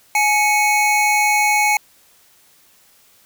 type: tone pair together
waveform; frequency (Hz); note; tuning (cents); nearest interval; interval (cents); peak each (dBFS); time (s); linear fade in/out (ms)
square; 841.5 / 2217; G#5 / C#7; +23 / 0; octave + perfect fourth; 1677; -17; 0.15-1.77; 2
effects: white hiss -53 dBFS RMS until 3.25 s